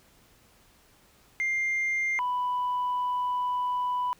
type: tone pair in turn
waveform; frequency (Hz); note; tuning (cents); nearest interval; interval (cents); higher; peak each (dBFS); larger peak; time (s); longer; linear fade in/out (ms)
sine; 2100 / 991.1; C7 / B5; +6 / +6; octave + minor second; 1300; first; -23 / -24; first; 1.4-2.19 / 2.19-4.13; second; 0
effects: tanh soft clip ceiling -23 dBFS + pink hiss -60 dBFS RMS until 4.19 s